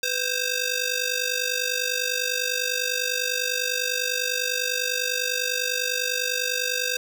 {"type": "ring-modulated tone", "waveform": "10% pulse", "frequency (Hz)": 1050, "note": "C6", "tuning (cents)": 6, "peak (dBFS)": -12, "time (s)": [0.03, 6.97], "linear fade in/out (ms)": 0, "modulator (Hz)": 550, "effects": []}